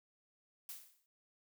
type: noise with exponential decay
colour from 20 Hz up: blue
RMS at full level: -44 dBFS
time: 0.69-1.06 s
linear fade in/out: 1 ms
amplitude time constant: 80 ms
effects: noise-tail reverb RT60 0.1 s tail -24 dB re dry